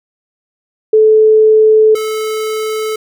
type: tone pair in turn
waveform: sine / square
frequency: 434.6 / 434.6 Hz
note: A4 / A4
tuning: -21 / -21 cents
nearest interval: unison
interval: 0 cents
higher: neither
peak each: -4 / -16 dBFS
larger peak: first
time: 0.93-1.95 / 1.95-2.96 s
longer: first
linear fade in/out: 5 ms
effects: none